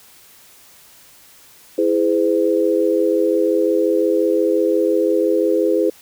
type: chord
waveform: sine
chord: E augmented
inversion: none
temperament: equal with one note detuned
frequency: 329.6 / 415.3 / 510.1 Hz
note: E4 / G#4 / B#4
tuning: 0 / 0 / -44 cents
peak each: -18 dBFS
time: 1.78-5.9 s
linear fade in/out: 5 ms
effects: white hiss -47 dBFS RMS until 6.01 s